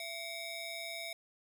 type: ring-modulated tone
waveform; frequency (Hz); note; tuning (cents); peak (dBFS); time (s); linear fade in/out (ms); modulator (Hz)
20% pulse; 1480; F#6; 0; -32; 0-1.13; 2; 810
effects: none